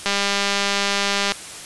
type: click train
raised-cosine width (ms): 0.2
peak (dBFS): -3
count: 253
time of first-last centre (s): 0.06-1.32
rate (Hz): 200
effects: white hiss -35 dBFS RMS until 1.65 s + resampled to 24000 Hz